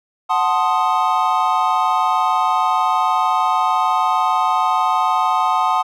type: chord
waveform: triangle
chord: F# diminished seventh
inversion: none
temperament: equal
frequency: 740 / 880 / 1046.5 / 1244.5 Hz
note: F#5 / A5 / C6 / Eb6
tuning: 0 / 0 / 0 / 0 cents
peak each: -18 dBFS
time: 0.29-5.83 s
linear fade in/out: 20 ms
effects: none